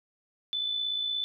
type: tone with amplitude modulation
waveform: sine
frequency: 3502 Hz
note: A7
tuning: 9 cents flat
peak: -26 dBFS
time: 0.53-1.24 s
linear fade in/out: 0 ms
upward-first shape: sine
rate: 56.9 Hz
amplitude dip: 45%
effects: none